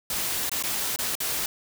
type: noise with dropouts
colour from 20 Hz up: white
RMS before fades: -28 dBFS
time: 0.1-1.46 s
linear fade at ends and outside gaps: 2 ms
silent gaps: 0.495-0.516 / 0.626-0.636 / 0.961-0.988 / 1.153-1.203 s
effects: none